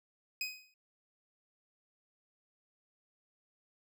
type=tone with exponential decay; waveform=25% pulse; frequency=2511 Hz; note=D#7; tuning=15 cents sharp; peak=-28 dBFS; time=0.41-0.74 s; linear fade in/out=2 ms; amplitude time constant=71 ms; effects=none